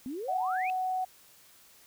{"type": "exponential sweep", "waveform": "sine", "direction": "up", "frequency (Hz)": [241.5, 2637], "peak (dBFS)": -34, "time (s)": [0.06, 0.7], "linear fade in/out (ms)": 0}
{"type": "tone", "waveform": "sine", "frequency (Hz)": 744, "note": "F#5", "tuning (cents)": 9, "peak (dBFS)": -28, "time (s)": [0.28, 1.05], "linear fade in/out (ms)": 10}
{"effects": ["white hiss -58 dBFS RMS until 1.86 s"]}